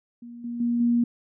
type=tone with level steps; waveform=sine; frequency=237.6 Hz; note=A#3; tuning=33 cents sharp; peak=-38 / -29 / -21 / -18 dBFS; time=0.22-1.04 s; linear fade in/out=5 ms; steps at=0.44 / 0.6 / 0.8 s; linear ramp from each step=5 ms; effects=none